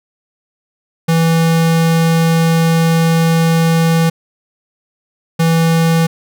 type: tone pair in turn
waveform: square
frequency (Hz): 164.5 / 164.5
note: E3 / E3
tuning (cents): -3 / -3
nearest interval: unison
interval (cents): 0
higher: neither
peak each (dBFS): -10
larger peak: neither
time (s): 1.08-4.1 / 5.39-6.07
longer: first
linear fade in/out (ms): 10
effects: none

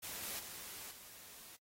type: noise with level steps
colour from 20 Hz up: white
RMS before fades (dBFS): -45 / -43 / -49 / -55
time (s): 0.02-1.57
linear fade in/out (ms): 20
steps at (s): 0.23 / 0.39 / 0.91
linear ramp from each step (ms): 2
effects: noise-tail reverb RT60 0.1 s tail -26 dB re dry + AAC 48 kbps

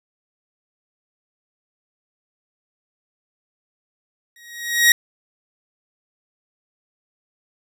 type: tone with exponential growth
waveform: sawtooth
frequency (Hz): 1891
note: A#6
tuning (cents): +24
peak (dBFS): -4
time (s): 4.36-4.92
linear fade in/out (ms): 2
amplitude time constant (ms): 120
effects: none

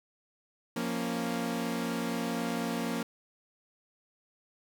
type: chord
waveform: sawtooth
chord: Bb minor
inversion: second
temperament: equal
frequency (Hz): 174.61 / 233.1 / 277.2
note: F3 / Bb3 / Db4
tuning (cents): 0 / 0 / 0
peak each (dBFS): -33 / -29 / -33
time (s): 0.76-3.03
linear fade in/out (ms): 5
effects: 10-bit

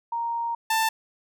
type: tone pair in turn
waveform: sine / sawtooth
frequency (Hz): 932.3 / 888.4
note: A#5 / A5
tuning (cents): 0 / +16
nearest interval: minor second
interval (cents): 84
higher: first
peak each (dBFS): -25 / -17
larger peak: second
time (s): 0.12-0.55 / 0.7-0.89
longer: first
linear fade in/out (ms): 5
effects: none

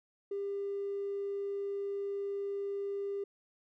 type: tone with tanh clipping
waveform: triangle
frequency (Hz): 399.5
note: G4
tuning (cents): +33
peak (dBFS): -33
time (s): 0.31-3.24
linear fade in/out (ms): 5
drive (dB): 1
effects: none

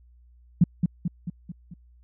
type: tone with echo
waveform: sine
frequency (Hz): 173.3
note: F3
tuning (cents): -13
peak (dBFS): -12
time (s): 0.61-0.64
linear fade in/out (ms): 5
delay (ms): 220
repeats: 5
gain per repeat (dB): -5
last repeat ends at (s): 1.74
effects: added 60 Hz sine -52 dBFS peak until 2.03 s

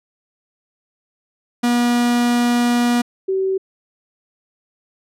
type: tone pair in turn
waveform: 45% pulse / sine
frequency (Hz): 240.8 / 382.2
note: B3 / G4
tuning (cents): -44 / -44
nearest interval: minor sixth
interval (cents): 800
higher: second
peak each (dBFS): -14 / -16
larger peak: first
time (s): 1.63-3.02 / 3.28-3.58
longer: first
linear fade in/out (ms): 10
effects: low-pass 12000 Hz 12 dB/octave

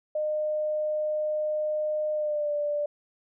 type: tone with pitch glide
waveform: sine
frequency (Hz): 610 to 588.2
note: D#5 to D5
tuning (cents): -34 to +3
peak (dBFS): -25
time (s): 0.15-2.86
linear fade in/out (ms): 5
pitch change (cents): -63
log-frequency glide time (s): 2.13-2.52
effects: none

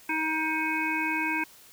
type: harmonic tone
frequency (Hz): 315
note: D#4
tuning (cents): +21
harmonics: 1 / 3 / 5 / 7 / 8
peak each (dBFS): -32 / -32 / -32 / -32 / -32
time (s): 0.09-1.44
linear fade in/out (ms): 5
effects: white hiss -53 dBFS RMS until 1.72 s

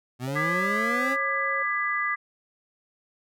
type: linear sweep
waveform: 25% pulse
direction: up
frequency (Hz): 120.5 to 277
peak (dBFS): -25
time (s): 0.19-1.17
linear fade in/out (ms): 50
type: tone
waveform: sine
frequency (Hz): 546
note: C#5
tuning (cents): -26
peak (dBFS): -33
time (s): 0.27-1.63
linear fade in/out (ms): 10
type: chord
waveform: sine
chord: G# diminished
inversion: second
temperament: just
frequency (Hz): 1196.1 / 1661.2 / 1993.5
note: D6 / G#6 / B6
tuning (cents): +31 / 0 / +16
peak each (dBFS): -28 / -31 / -27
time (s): 0.35-2.16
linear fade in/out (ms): 20
effects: none

